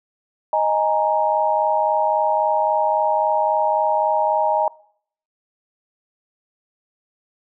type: chord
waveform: sine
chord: D# suspended fourth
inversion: none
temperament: just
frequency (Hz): 622.3 / 829.7 / 933.4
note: D#5 / G#5 / A#5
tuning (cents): 0 / -2 / +2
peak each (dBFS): -20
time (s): 0.53-4.68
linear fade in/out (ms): 2
effects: noise-tail reverb RT60 0.6 s tail -22 dB re dry